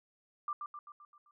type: tone with echo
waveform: sine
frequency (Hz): 1185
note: D6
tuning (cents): +15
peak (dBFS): -33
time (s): 0.48-0.53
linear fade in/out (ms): 2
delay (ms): 130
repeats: 6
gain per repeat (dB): -5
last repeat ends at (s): 1.31
effects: none